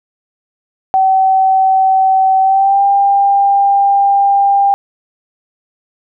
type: tone with pitch glide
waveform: sine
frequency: 764 to 796.9 Hz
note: G5 to G5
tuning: -45 to +28 cents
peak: -7 dBFS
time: 0.94-4.74 s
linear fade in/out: 0 ms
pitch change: +73 cents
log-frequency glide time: 2.41-2.83 s
effects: none